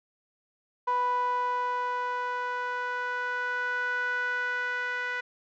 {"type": "tone with band-pass filter sweep", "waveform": "sawtooth", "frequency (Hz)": 493.9, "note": "B4", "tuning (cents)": 0, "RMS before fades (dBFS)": -30, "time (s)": [0.87, 5.21], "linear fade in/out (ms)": 10, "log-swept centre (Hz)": [1000, 1700], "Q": 5, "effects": ["resampled to 16000 Hz"]}